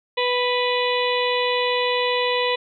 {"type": "harmonic tone", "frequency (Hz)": 493.9, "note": "B4", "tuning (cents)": 0, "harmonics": [1, 2, 4, 5, 6, 7, 8], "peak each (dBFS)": [-22, -25, -28, -29, -30, -30, -31], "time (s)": [0.17, 2.56], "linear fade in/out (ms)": 10, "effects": []}